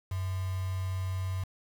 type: tone with quantisation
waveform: sine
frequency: 93.4 Hz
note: F#2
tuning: 17 cents sharp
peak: -30 dBFS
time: 0.11-1.44 s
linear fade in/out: 5 ms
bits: 7
effects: none